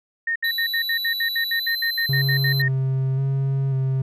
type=tone bursts; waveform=sine; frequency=1840 Hz; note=A#6; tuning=23 cents flat; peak=-20 dBFS; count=16; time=0.27-2.682 s; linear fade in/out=5 ms; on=87 ms; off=68 ms
type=tone with pitch glide; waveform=square; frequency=3951 to 4060 Hz; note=B7 to B7; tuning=0 to +47 cents; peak=-25 dBFS; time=0.44-2.62 s; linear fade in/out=5 ms; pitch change=+47 cents; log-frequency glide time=1.56-1.71 s
type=tone with vibrato; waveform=triangle; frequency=134.3 Hz; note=C3; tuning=46 cents sharp; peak=-17 dBFS; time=2.09-4.02 s; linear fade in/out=5 ms; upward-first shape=square; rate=0.92 Hz; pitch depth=20 cents each way
effects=none